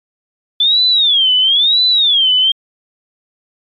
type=tone with vibrato; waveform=sine; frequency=3466 Hz; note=A7; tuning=27 cents flat; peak=-8 dBFS; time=0.6-2.52 s; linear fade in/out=5 ms; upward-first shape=sine; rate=1 Hz; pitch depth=250 cents each way; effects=MP3 96 kbps